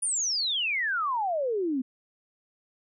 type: exponential sweep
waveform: sine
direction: down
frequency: 9830 to 246.9 Hz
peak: -25 dBFS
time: 0.02-1.82 s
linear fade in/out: 10 ms
effects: none